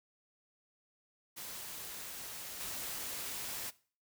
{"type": "noise with level steps", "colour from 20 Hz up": "white", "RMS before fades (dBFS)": [-45, -41], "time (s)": [1.36, 3.71], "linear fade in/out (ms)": 20, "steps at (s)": 2.6, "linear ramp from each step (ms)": 5, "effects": ["noise-tail reverb RT60 0.4 s tail -19 dB re dry"]}